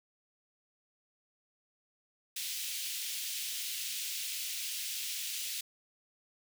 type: high-pass noise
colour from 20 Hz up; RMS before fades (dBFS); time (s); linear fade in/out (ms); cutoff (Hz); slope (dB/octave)
pink; -38; 2.36-5.61; 5; 2700; 24
effects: none